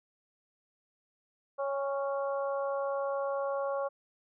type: harmonic tone with a mistuned harmonic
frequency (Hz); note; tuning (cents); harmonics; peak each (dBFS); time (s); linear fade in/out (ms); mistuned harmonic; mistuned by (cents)
277.2; C#4; 0; 2 / 3 / 4 / 5; -31 / -40 / -38 / -45; 1.58-3.89; 20; 3; -23
effects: none